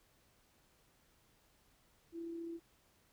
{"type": "tone with amplitude modulation", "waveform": "sine", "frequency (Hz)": 334.9, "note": "E4", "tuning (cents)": 27, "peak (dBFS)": -40, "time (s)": [2.12, 2.6], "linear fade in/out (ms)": 50, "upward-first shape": "sine", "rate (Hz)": 34.7, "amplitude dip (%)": 30, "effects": ["pink hiss -71 dBFS RMS until 3.12 s"]}